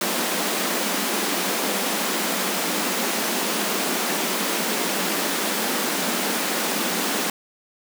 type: high-pass noise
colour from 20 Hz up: pink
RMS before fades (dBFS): -24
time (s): 0.01-7.3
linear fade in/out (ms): 2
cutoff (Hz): 180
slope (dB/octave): 96
effects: none